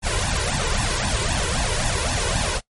pink noise with flanger, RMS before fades -22 dBFS, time 0.02-2.61 s, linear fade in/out 50 ms, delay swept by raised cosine 1.1 to 2.09 ms, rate 3.8 Hz, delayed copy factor +1, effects noise-tail reverb RT60 0.1 s tail -20 dB re dry + MP3 48 kbps

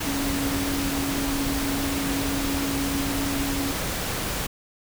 sine tone in noise, 277.2 Hz, C#4, in tune, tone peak -26 dBFS, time 0.06-3.72 s, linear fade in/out 10 ms, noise pink, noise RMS -28 dBFS, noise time 0-4.47 s, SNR -1 dB, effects none

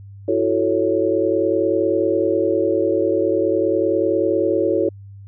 sine chord, F# minor seventh, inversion third, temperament equal, 329.6 / 370 / 440 / 554.4 Hz, E4 / F#4 / A4 / C#5, 0 / 0 / 0 / 0 cents, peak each -21 dBFS, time 0.28-4.89 s, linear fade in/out 5 ms, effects added 99 Hz sine -36 dBFS peak until 5.27 s

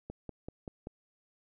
click train, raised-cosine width 2 ms, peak -27 dBFS, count 5, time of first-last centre 0.1-0.871 s, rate 5.19 Hz, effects none

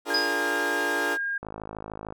20% pulse chord, Bb dominant seventh, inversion first, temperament equal, 293.7 / 349.2 / 415.3 / 466.2 Hz, D4 / F4 / Ab4 / Bb4, 0 / 0 / 0 / 0 cents, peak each -28 dBFS, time 0.05-1.18 s, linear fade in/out 50 ms
sine tone, 1617 Hz, G#6, 47 cents flat, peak -26 dBFS, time 0.1-1.38 s, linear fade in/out 5 ms
sine tone with exponential decay, 4978 Hz, D#8, in tune, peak -20 dBFS, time 0.14-0.47 s, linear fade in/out 5 ms, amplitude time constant 71 ms
click train, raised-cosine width 1 ms, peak -22 dBFS, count 38, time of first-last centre 1.43-2.124 s, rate 53.3 Hz
effects none

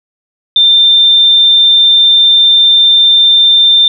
sine tone, 3585 Hz, A7, 32 cents sharp, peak -3 dBFS, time 0.56-3.88 s, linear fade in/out 2 ms, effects none

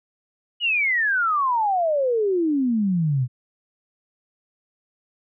sine exponential sweep, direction down, 2960 to 120 Hz, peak -18 dBFS, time 0.6-3.28 s, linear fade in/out 50 ms, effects none

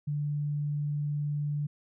sine tone, 146.83 Hz, D3, in tune, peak -28 dBFS, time 0.07-1.67 s, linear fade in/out 10 ms, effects none

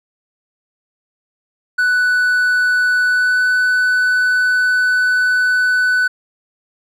triangle tone with pitch glide, 1487 to 1496.5 Hz, F#6 to F#6, +8 to +19 cents, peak -10 dBFS, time 1.78-6.08 s, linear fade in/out 10 ms, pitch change +11 cents, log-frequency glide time 3.06-3.43 s, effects none

